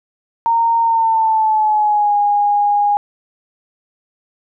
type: tone with pitch glide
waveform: sine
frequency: 922 to 821.4 Hz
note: A#5 to G#5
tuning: -19 to -19 cents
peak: -11 dBFS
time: 0.46-2.97 s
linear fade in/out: 0 ms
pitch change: -200 cents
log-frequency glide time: 0.8-2.16 s
effects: none